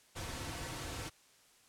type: noise with comb filter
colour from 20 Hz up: pink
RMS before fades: -42 dBFS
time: 0.15-1.1 s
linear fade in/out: 20 ms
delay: 4.9 ms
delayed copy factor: -0.55
effects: white hiss -65 dBFS RMS until 1.68 s + low-pass 10000 Hz 12 dB/octave